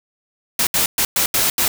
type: noise bursts at uneven times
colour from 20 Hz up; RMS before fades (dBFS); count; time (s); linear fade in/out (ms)
white; -17; 6; 0.59-0.67 / 0.74-0.86 / 0.98-1.05 / 1.16-1.26 / 1.34-1.5 / 1.58-1.68; 2
effects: none